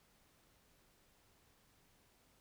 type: silence
effects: pink hiss -71 dBFS RMS until 2.4 s